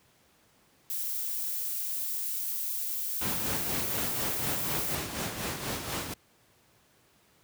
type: noise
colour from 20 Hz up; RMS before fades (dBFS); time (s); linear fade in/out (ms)
violet; -33; 0.9-4.95; 0
type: noise with tremolo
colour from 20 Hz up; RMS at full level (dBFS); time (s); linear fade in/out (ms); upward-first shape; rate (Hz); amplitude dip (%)
pink; -32; 3.21-6.14; 5; sine; 4.1; 50
effects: pink hiss -64 dBFS RMS until 7.43 s + high-pass 80 Hz 12 dB/octave